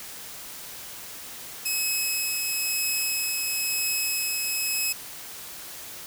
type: tone with tremolo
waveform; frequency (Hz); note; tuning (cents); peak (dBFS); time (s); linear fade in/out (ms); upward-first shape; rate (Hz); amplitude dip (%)
10% pulse; 2566; E7; -47; -15; 1.65-4.93; 10; triangle; 1; 25
effects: white hiss -40 dBFS RMS until 6.06 s